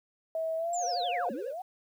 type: tone with pitch glide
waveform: sine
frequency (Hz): 647 to 709.6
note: E5 to F5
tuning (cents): -32 to +27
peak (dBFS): -29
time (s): 0.35-1.29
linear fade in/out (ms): 2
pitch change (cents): +159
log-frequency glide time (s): 0.57-0.78
type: linear two-way sweep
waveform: sine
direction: down then up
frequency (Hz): 7550 to 200 to 775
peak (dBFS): -35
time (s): 0.73-1.62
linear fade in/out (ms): 5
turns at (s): 1.31
type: tone with vibrato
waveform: triangle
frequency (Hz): 523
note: C5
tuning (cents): -1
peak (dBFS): -36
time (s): 0.79-1.54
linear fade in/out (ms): 50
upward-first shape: triangle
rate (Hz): 12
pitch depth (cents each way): 180
effects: 10-bit